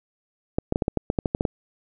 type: clicks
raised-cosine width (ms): 2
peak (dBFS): -8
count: 12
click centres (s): 0.585 / 0.724 / 0.759 / 0.822 / 0.881 / 0.973 / 1.101 / 1.188 / 1.258 / 1.349 / 1.409 / 1.452
effects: none